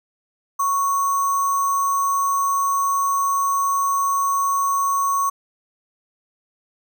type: tone with sample-and-hold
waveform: sine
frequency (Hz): 1108.7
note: C#6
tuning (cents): 0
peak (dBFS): -17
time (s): 0.59-5.3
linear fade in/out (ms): 10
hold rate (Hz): 7350
effects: none